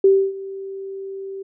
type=tone with ADSR envelope; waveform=sine; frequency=388.8 Hz; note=G4; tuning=14 cents flat; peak=-8 dBFS; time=0.04-1.43 s; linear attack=4 ms; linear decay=280 ms; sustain=-20 dB; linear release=12 ms; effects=none